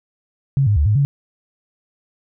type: tone with pitch steps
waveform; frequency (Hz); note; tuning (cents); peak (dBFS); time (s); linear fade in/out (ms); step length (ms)
sine; 137.3 / 103.4 / 73.3 / 105.2 / 140.9; C#3 / G#2 / D2 / G#2 / C#3; -16 / -7 / -3 / +23 / +29; -12; 0.57-1.05; 0; 96
effects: none